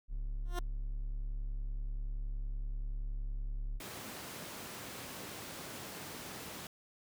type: tone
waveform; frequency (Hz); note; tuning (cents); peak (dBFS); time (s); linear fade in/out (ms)
triangle; 35.29; C#1; +32; -33; 0.08-3.81; 50
type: tone with exponential growth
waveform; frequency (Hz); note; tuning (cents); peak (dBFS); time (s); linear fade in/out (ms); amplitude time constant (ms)
15% pulse; 352.5; F4; +16; -28; 0.45-0.59; 2; 30
type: high-pass noise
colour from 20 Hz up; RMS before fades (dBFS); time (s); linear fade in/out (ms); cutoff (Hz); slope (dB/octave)
pink; -46; 3.8-6.67; 2; 120; 12
effects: none